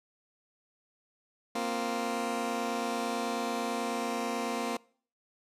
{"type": "chord", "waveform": "15% pulse", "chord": "Bb suspended second", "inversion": "none", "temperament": "just", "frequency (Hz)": [233.1, 262.2, 349.6], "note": ["Bb3", "C4", "F4"], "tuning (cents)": [0, 4, 2], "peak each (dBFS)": [-27, -30, -33], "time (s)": [1.55, 4.77], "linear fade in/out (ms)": 5, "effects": ["noise-tail reverb RT60 0.5 s tail -24 dB re dry", "low-pass 11000 Hz 12 dB/octave"]}